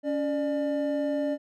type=tone pair together; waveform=triangle; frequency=281.7 / 597 Hz; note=C#4 / D5; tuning=+28 / +28 cents; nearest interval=octave + minor second; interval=1300 cents; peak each=-26 dBFS; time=0.03-1.38 s; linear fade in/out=50 ms; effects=none